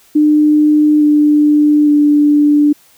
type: tone with pitch steps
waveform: sine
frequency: 301.1 / 297.6 / 294.2 Hz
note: D4 / D4 / D4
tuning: +43 / +23 / +3 cents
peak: -6 dBFS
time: 0.15-2.73 s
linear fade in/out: 10 ms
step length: 860 ms
effects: white hiss -48 dBFS RMS until 2.97 s